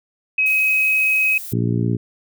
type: tone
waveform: sine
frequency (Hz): 2544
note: D#7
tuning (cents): +38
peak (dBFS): -14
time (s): 0.38-1.38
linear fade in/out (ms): 5
type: noise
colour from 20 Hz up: violet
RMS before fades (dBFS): -32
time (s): 0.46-1.53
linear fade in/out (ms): 2
type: harmonic tone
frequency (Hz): 58.27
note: A#1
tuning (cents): 0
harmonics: 2 / 3 / 4 / 5 / 6 / 7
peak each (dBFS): -19 / -23 / -25 / -27 / -29 / -30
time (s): 1.52-1.97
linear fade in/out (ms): 10
effects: none